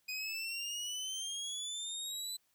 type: exponential sweep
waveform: 25% pulse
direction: up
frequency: 2489 to 4022 Hz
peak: -34 dBFS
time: 0.08-2.37 s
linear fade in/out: 10 ms
effects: white hiss -75 dBFS RMS until 2.54 s